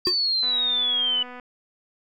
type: exponential sweep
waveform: sine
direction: down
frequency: 4699 to 2960 Hz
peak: -20 dBFS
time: 0.05-1.23 s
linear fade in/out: 5 ms
type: tone with exponential decay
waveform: square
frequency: 361.6 Hz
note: F#4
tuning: 40 cents flat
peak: -19 dBFS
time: 0.07-0.17 s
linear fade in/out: 0 ms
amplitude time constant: 20 ms
type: click train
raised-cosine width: 0.5 ms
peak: -26 dBFS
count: 241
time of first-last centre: 0.43-1.398 s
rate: 248 Hz
effects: none